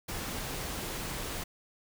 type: noise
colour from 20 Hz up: pink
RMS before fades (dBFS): -37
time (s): 0.08-1.44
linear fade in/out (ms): 10
effects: none